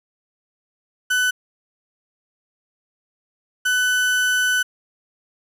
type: tone bursts at uneven times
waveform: 35% pulse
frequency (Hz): 1500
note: F#6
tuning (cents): +23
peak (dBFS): -15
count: 2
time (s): 1.1-1.31 / 3.65-4.63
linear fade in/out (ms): 10
effects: resampled to 32000 Hz + 8-bit